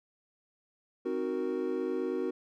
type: chord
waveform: triangle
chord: C half-diminished seventh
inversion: none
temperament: equal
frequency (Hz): 261.6 / 311.1 / 370 / 466.2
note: C4 / Eb4 / Gb4 / Bb4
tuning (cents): 0 / 0 / 0 / 0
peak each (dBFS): -35 / -36 / -31 / -34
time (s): 1.05-2.31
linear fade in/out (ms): 10
effects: none